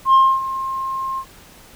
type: tone with ADSR envelope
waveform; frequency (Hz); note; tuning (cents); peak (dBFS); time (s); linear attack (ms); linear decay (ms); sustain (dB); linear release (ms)
sine; 1064; C6; +29; -5; 0.05-1.25; 90; 260; -16; 70
effects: tanh soft clip ceiling -7 dBFS + pink hiss -45 dBFS RMS until 1.75 s